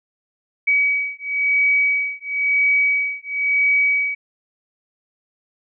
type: beating tone pair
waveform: sine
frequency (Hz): 2270 / 2270.98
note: C#7 / C#7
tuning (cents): +41 / +41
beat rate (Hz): 0.98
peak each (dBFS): -19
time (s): 0.67-4.15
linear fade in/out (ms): 10
effects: none